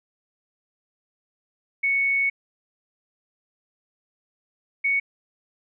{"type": "tone pair in turn", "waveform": "sine", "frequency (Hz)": [2217, 2225], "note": ["C#7", "C#7"], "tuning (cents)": [0, 6], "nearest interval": "unison", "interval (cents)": 6, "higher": "second", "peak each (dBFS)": -19, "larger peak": "neither", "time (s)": [[1.83, 2.3], [4.84, 5]], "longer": "first", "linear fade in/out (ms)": 10, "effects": []}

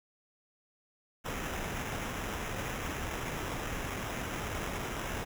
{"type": "noise with sample-and-hold", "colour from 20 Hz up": "pink", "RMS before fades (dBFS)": -37, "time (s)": [1.24, 5.25], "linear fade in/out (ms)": 20, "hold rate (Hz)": 4410, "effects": []}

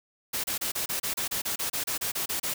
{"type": "noise bursts", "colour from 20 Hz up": "white", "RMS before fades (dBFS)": -30, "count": 16, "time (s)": [0.33, 2.54], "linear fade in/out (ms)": 10, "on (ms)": 110, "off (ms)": 30, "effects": []}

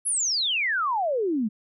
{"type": "exponential sweep", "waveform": "sine", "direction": "down", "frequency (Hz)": [11175, 201.7], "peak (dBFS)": -22, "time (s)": [0.05, 1.49], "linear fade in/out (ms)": 20, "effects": []}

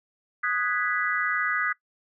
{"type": "chord", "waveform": "sine", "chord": "G# minor seventh", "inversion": "second", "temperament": "equal", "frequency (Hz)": [1244.5, 1480, 1661.2, 1975.5], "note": ["D#6", "F#6", "G#6", "B6"], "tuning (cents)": [0, 0, 0, 0], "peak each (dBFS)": -29, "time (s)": [0.43, 1.73], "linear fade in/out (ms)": 10, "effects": ["noise-tail reverb RT60 0.1 s tail -20 dB re dry"]}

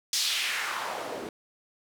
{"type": "noise with band-pass filter sweep", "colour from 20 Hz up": "white", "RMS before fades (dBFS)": -31, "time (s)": [0.13, 1.29], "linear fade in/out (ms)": 2, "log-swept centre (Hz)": [5200, 330], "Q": 1.8, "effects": []}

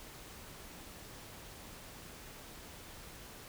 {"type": "silence", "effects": ["pink hiss -51 dBFS RMS until 3.48 s"]}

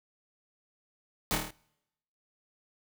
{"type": "noise with echo", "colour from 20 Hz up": "pink", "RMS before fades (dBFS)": -29, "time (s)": [1.31, 1.35], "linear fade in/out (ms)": 0, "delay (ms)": 26, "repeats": 6, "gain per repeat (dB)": -3, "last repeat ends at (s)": 1.506, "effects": ["noise-tail reverb RT60 0.9 s tail -26 dB re dry"]}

